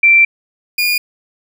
sine / 30% pulse tone pair in turn, 2349 / 2429 Hz, D7 / D#7, 0 / -42 cents, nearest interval minor second, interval 58 cents, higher second, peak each -5 / -10 dBFS, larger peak first, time 0.03-0.25 / 0.78-0.98 s, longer first, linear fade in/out 5 ms, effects none

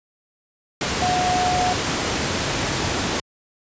sine tone in noise, 727 Hz, F#5, 31 cents flat, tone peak -19 dBFS, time 1.02-1.73 s, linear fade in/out 2 ms, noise pink, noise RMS -22 dBFS, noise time 0.81-3.2 s, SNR 0 dB, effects high-pass 80 Hz 12 dB/octave + resampled to 16000 Hz

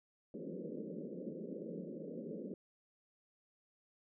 pink band-pass noise, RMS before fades -45 dBFS, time 0.34-2.54 s, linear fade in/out 2 ms, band 160 to 560 Hz, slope 96 dB/octave, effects none

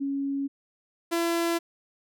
sine / sawtooth tone pair in turn, 277.2 / 337.5 Hz, C#4 / E4, 0 / +41 cents, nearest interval minor third, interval 341 cents, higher second, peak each -26 / -20 dBFS, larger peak second, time 0-0.48 / 1.11-1.59 s, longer neither, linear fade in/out 20 ms, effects none

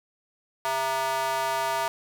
square tone with high-pass filter, 133.2 Hz, C3, 31 cents sharp, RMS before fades -27 dBFS, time 0.65-1.88 s, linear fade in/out 0 ms, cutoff 830 Hz, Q 3.3, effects none

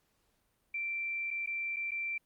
sine tone with dropouts, 2349 Hz, D7, in tune, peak -33 dBFS, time 0.74-2.18 s, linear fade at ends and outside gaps 5 ms, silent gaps 1.306-1.31 / 1.462-1.472 / 1.762-1.766 / 1.909-1.916 s, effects pink hiss -75 dBFS RMS until 2.25 s + Opus 48 kbps

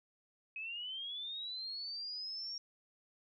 sine linear sweep, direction up, 2533 to 5588 Hz, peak -40 dBFS, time 0.56-2.58 s, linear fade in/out 2 ms, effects none

